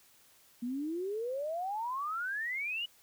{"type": "exponential sweep", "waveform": "sine", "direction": "up", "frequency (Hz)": [233.1, 2967], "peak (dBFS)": -33, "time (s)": [0.62, 2.86], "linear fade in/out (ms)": 10, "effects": ["white hiss -63 dBFS RMS until 3.02 s"]}